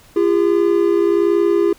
triangle tone pair together, 342.5 / 403.8 Hz, F4 / G#4, -34 / -49 cents, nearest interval minor third, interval 285 cents, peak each -13 dBFS, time 0.16-1.73 s, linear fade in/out 5 ms, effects pink hiss -48 dBFS RMS until 1.78 s

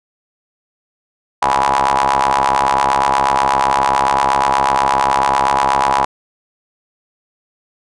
sawtooth ring-modulated tone, 67.8 Hz, C#2, 38 cents flat, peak -5 dBFS, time 1.42-6.05 s, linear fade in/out 5 ms, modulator 911 Hz, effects resampled to 22050 Hz

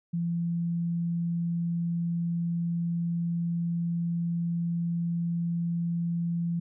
sine tone, 170 Hz, F3, 46 cents flat, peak -26 dBFS, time 0.13-6.6 s, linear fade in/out 10 ms, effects none

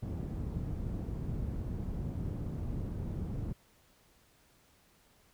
white low-pass noise, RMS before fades -37 dBFS, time 0.02-3.53 s, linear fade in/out 10 ms, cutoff 150 Hz, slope 12 dB/octave, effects pink hiss -66 dBFS RMS until 5.33 s

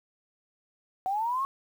sine linear sweep, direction up, 740 to 1108.7 Hz, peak -26 dBFS, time 1.06-1.45 s, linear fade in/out 0 ms, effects 9-bit

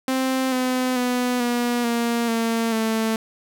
sawtooth tone with pitch steps, 261.6 / 254.6 / 247.8 / 241.1 / 234.7 / 228.4 / 222.3 Hz, C4 / C4 / B3 / B3 / A#3 / A#3 / A3, 0 / -47 / +6 / -41 / +12 / -35 / +18 cents, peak -16 dBFS, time 0.08-3.16 s, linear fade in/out 2 ms, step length 440 ms, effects none

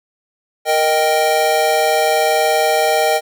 square chord, Eb major, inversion second, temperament equal, 466.2 / 622.3 / 784 Hz, Bb4 / Eb5 / G5, 0 / 0 / 0 cents, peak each -20 / -17 / -17 dBFS, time 0.65-3.21 s, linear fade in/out 50 ms, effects none

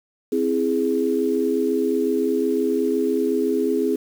sine chord, C augmented, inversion none, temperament equal, 261.6 / 329.6 / 415.3 Hz, C4 / E4 / G#4, 0 / 0 / 0 cents, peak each -23 / -24 / -21 dBFS, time 0.32-3.96 s, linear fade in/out 5 ms, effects 7-bit

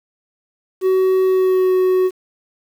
triangle tone with pitch glide, 376 to 370.8 Hz, F#4 to F#4, +28 to +4 cents, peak -10 dBFS, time 0.81-2.11 s, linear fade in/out 50 ms, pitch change -24 cents, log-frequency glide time 1.24-1.73 s, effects 7-bit

